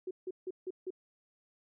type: tone bursts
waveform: sine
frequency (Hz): 370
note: F#4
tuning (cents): 0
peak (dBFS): -35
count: 5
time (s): 0.07-0.905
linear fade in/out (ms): 5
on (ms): 39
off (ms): 160
effects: none